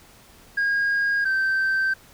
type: tone pair in turn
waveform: sine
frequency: 1630 / 1555.9 Hz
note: G#6 / G6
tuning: -33 / -13 cents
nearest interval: minor second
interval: 80 cents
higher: first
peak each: -17 dBFS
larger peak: neither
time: 0.57-1.25 / 1.25-1.94 s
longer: second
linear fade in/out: 10 ms
effects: tanh soft clip ceiling -18 dBFS + pink hiss -51 dBFS RMS until 2.13 s